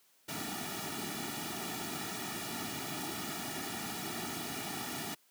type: noise with comb filter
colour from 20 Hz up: pink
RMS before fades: -39 dBFS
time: 0.28-5.15 s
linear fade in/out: 10 ms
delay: 1.9 ms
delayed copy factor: -0.9
effects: white hiss -68 dBFS RMS until 5.3 s + high-pass 150 Hz 12 dB/octave